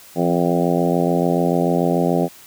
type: harmonic tone with a mistuned harmonic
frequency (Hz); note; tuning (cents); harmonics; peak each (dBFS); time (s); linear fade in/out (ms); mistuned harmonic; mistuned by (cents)
86.9; F2; -8; 2 / 3 / 4 / 5 / 6 / 7 / 8 / 9; -20 / -22 / -23 / -24 / -25 / -25 / -26 / -27; 0.15-2.29; 50; 2; -36
effects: white hiss -44 dBFS RMS until 2.46 s